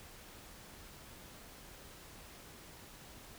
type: silence
effects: pink hiss -54 dBFS RMS until 3.38 s